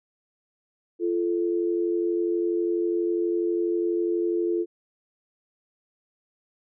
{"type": "tone pair together", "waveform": "sine", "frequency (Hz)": [344.5, 436.7], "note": ["F4", "A4"], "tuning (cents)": [-24, -13], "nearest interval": "major third", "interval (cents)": 411, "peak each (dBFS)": [-23, -28], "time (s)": [0.99, 4.66], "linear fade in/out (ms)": 50, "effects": []}